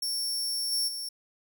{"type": "tone with level steps", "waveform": "sawtooth", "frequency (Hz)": 5460, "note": "F8", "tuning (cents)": -40, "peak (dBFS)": [-26, -23, -31], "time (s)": [0.02, 1.09], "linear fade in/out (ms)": 5, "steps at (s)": [0.71, 0.87], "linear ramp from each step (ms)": 20, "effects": []}